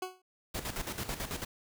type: tone with exponential decay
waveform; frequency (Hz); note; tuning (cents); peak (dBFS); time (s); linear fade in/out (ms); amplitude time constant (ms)
20% pulse; 370; F#4; 0; -27; 0.02-0.22; 5; 43
type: noise with tremolo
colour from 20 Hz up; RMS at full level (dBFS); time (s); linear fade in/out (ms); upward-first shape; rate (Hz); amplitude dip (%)
pink; -36; 0.54-1.45; 10; square; 9.1; 65
effects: none